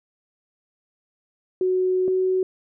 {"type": "tone pair in turn", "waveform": "sine", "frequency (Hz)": [370, 373.2], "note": ["F#4", "F#4"], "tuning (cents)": [0, 15], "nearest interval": "unison", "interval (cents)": 15, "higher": "second", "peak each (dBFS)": -18, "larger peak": "neither", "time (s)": [[1.61, 2.08], [2.08, 2.43]], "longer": "first", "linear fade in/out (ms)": 2, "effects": []}